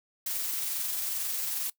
blue noise with amplitude modulation, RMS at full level -31 dBFS, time 0.26-1.7 s, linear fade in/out 5 ms, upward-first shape sine, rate 22.3 Hz, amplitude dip 25%, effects noise-tail reverb RT60 0.1 s tail -20 dB re dry

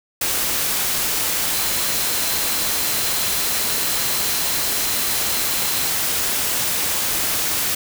sine tone in noise, 4084 Hz, C8, 43 cents flat, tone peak -31 dBFS, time 1.53-5.9 s, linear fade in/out 5 ms, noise white, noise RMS -21 dBFS, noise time 0.21-7.75 s, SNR -13 dB, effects none

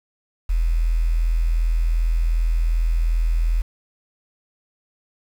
sine tone, 41.32 Hz, E1, 5 cents sharp, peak -16 dBFS, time 0.49-3.62 s, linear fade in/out 10 ms, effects 7-bit

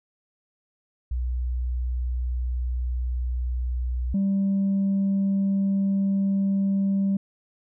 sine tone pair in turn, 61.74 / 196.01 Hz, B1 / G3, 0 / 0 cents, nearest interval octave + minor sixth, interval 2000 cents, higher second, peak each -23 / -18 dBFS, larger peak second, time 1.11-4.14 / 4.14-7.17 s, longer neither, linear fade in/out 5 ms, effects tanh soft clip ceiling -18 dBFS

